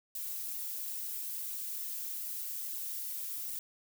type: noise with flanger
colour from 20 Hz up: violet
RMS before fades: -39 dBFS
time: 0.15-3.59 s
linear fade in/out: 2 ms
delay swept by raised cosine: 1.2 to 4.1 ms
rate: 2.4 Hz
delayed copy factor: -0.55
effects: none